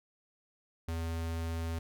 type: tone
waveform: square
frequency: 82.5 Hz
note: E2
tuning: 2 cents sharp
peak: -34 dBFS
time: 0.88-1.79 s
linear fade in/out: 5 ms
effects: none